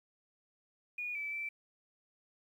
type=tone with pitch steps; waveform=sine; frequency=2449 / 2310 / 2330 Hz; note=D#7 / D7 / D7; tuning=-28 / -29 / -14 cents; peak=-36 dBFS; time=0.98-1.49 s; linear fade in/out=5 ms; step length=170 ms; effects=11-bit